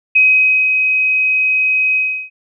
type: tone with ADSR envelope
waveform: sine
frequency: 2528 Hz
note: D#7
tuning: 27 cents sharp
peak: -6 dBFS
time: 0.15-2.3 s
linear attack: 11 ms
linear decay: 520 ms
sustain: -5 dB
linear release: 340 ms
effects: none